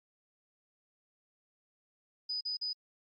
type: tone bursts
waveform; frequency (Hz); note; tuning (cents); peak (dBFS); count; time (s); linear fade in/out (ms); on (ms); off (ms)
sine; 4978; D#8; 0; -33; 3; 2.29-2.732; 10; 120; 41
effects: AAC 48 kbps